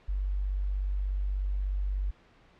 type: tone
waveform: sine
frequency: 48.28 Hz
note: G1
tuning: 26 cents flat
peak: -27 dBFS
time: 0.08-2.11 s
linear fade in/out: 10 ms
effects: pink hiss -60 dBFS RMS until 2.59 s + low-pass 3000 Hz 12 dB/octave